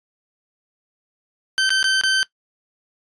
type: tone with dropouts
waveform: 20% pulse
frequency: 1546 Hz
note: G6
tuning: 24 cents flat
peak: -11 dBFS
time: 1.58-2.23 s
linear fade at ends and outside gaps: 0 ms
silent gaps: 1.693-1.704 / 1.829-1.842 / 2.012-2.036 s
effects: noise-tail reverb RT60 0.1 s tail -19 dB re dry + resampled to 22050 Hz